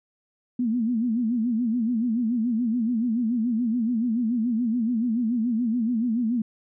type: tone with vibrato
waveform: sine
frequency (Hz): 233.1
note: A#3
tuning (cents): 0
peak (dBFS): -21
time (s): 0.59-6.42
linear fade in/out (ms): 5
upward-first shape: sine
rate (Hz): 7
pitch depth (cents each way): 130
effects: none